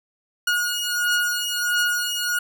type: beating tone pair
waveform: sawtooth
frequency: 1441 / 1442.5 Hz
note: F#6 / F#6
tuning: -46 / -44 cents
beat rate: 1.5 Hz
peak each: -20 dBFS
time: 0.47-2.39 s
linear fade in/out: 5 ms
effects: none